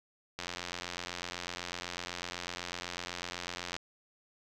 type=click train; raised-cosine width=0.2 ms; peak=-20 dBFS; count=298; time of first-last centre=0.39-3.765 s; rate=88 Hz; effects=none